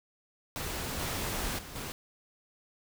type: noise with level steps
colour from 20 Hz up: pink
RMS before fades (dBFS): -36 / -34 / -45 / -39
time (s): 0.56-1.92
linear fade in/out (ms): 0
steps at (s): 0.99 / 1.58 / 1.75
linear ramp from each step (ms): 10
effects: none